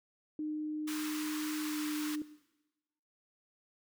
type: tone with pitch glide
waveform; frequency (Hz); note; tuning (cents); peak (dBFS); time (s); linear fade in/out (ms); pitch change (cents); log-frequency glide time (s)
sine; 305.3 to 301.8; D#4 to D4; -33 to +47; -34; 0.39-2.22; 2; -20; 1.64-1.77
type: high-pass noise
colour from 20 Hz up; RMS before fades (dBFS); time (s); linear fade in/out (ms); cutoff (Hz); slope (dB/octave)
pink; -43; 0.87-2.16; 10; 980; 48
effects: noise-tail reverb RT60 1.0 s tail -17 dB re dry